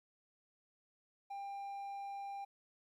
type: tone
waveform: triangle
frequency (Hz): 796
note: G5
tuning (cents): +26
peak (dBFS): -40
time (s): 1.3-2.45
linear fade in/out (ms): 10
effects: 13-bit